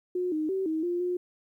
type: tone with pitch steps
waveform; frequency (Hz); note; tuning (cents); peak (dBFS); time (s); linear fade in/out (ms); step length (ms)
sine; 361.3 / 309.6 / 382.5 / 317.2 / 350.3 / 358; F#4 / D#4 / G4 / D#4 / F4 / F4; -41 / -9 / -42 / +33 / +5 / +43; -26; 0.15-1.17; 5; 170
effects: 11-bit